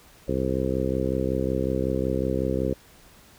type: harmonic tone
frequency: 65.41 Hz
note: C2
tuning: in tune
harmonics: 1 / 2 / 3 / 4 / 5 / 6 / 7 / 8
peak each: -31 / -31 / -31 / -31 / -31 / -31 / -31 / -31 dBFS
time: 0.28-2.74 s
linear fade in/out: 5 ms
effects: pink hiss -53 dBFS RMS until 3.38 s